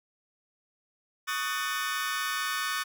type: chord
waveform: sawtooth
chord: D# half-diminished seventh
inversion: third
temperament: just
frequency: 1120.1 / 1244.5 / 1493.4 / 1792.1 Hz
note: C#6 / D#6 / F#6 / A6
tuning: +18 / 0 / +16 / +31 cents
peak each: -31 dBFS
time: 1.27-2.84 s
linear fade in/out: 20 ms
effects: none